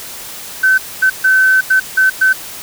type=tone bursts at uneven times; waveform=triangle; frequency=1529 Hz; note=G6; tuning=44 cents flat; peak=-3 dBFS; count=6; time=0.63-0.78 / 1.02-1.1 / 1.24-1.61 / 1.7-1.8 / 1.97-2.1 / 2.21-2.33 s; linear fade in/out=10 ms; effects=tanh soft clip ceiling -5 dBFS + white hiss -29 dBFS RMS until 2.62 s